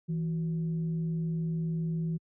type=tone with frequency modulation; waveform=sine; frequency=163.6 Hz; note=E3; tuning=13 cents flat; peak=-28 dBFS; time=0.08-2.18 s; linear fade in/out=20 ms; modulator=205 Hz; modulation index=0.27; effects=high-pass 80 Hz 12 dB/octave